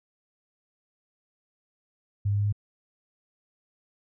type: tone with pitch steps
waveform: sine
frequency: 101 / 101.76 / 102.53 / 103.3 Hz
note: G#2 / G#2 / G#2 / G#2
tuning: -48 / -35 / -22 / -9 cents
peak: -22 dBFS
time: 2.25-2.526 s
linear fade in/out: 10 ms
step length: 69 ms
effects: none